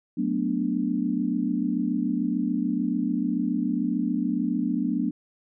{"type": "chord", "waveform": "sine", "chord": "B minor seventh", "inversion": "second", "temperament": "equal", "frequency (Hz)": [185, 220, 246.9, 293.7], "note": ["F#3", "A3", "B3", "D4"], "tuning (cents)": [0, 0, 0, 0], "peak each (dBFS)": [-30, -29, -27, -28], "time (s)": [0.17, 5.11], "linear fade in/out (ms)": 10, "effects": []}